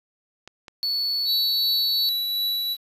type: clicks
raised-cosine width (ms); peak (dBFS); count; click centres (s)
0.2; -23; 2; 0.476 / 0.682
type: tone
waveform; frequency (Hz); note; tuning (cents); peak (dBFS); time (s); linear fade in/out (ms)
triangle; 4435; C#8; 0; -21; 0.83-2.09; 0
type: tone with tremolo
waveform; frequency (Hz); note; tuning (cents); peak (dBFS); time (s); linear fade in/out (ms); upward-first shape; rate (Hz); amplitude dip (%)
square; 3934; B7; -7; -22; 1.25-2.77; 50; triangle; 2.7; 30
effects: resampled to 32000 Hz + 8-bit